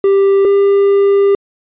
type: tone pair in turn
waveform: triangle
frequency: 393.6 / 398.6 Hz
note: G4 / G4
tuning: +7 / +29 cents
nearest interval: unison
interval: 22 cents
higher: second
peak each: -5 dBFS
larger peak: neither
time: 0.04-0.45 / 0.45-1.35 s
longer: second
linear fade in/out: 2 ms
effects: resampled to 8000 Hz